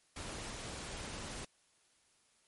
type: noise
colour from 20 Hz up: pink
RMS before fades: -44 dBFS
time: 0.16-1.45 s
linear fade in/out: 5 ms
effects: white hiss -71 dBFS RMS until 2.47 s + MP3 48 kbps